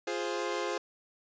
sawtooth chord, F minor, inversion none, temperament equal, 349.2 / 415.3 / 523.3 Hz, F4 / Ab4 / C5, 0 / 0 / 0 cents, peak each -32 dBFS, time 0.07-0.78 s, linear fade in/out 5 ms, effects resampled to 16000 Hz

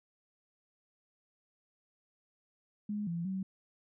sine tone with pitch steps, 208.2 / 169.7 / 190.2 Hz, G#3 / F3 / F#3, +5 / -49 / +48 cents, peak -33 dBFS, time 2.89-3.43 s, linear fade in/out 5 ms, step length 180 ms, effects none

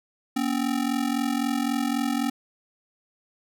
square ring-modulated tone, 260 Hz, C4, 11 cents flat, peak -21 dBFS, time 0.36-2.3 s, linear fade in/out 5 ms, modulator 21.9 Hz, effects none

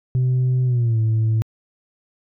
sine tone with pitch glide, 127.4 to 110.91 Hz, C3 to A2, -46 to +14 cents, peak -13 dBFS, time 0.15-1.42 s, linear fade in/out 0 ms, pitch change -240 cents, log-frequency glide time 0.65-0.99 s, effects tanh soft clip ceiling -14 dBFS

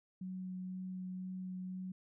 sine tone with vibrato, 185 Hz, F#3, in tune, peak -40 dBFS, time 0.21-1.92 s, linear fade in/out 5 ms, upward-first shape sine, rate 2 Hz, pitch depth 8 cents each way, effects none

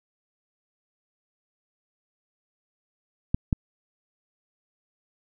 clicks, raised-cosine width 5 ms, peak -9 dBFS, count 2, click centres 3.345 / 3.528 s, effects none

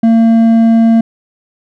sine tone with hard clipping, 227.3 Hz, A#3, 43 cents flat, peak -6 dBFS, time 0.03-1.01 s, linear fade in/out 5 ms, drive 5 dB, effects none

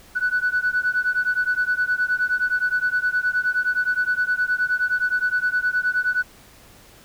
sine beating tone pair, 1480 / 1489.6 Hz, F#6 / F#6, 0 / +11 cents, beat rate 9.6 Hz, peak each -21 dBFS, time 0.15-6.23 s, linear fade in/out 20 ms, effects tanh soft clip ceiling -13 dBFS + pink hiss -49 dBFS RMS until 7.04 s

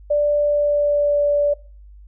sine tone with pitch glide, 587 to 580.6 Hz, D5 to D5, -1 to -20 cents, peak -14 dBFS, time 0.1-1.54 s, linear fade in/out 10 ms, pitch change -19 cents, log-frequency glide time 0.38-1.22 s, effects noise-tail reverb RT60 0.4 s tail -21 dB re dry + added 50 Hz sine -40 dBFS peak until 2.07 s

